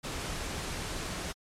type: noise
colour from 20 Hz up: pink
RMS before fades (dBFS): -36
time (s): 0.03-1.33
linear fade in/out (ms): 20
effects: low-pass 9000 Hz 12 dB/octave + MP3 64 kbps